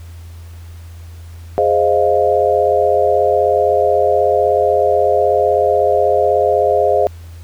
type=chord; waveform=sine; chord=F minor seventh; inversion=first; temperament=equal; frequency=415.3 / 523.3 / 622.3 / 698.5 Hz; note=Ab4 / C5 / Eb5 / F5; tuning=0 / 0 / 0 / 0 cents; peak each=-16 dBFS; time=1.58-7.07 s; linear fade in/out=0 ms; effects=added 84 Hz sine -31 dBFS peak until 7.43 s + pink hiss -47 dBFS RMS until 7.43 s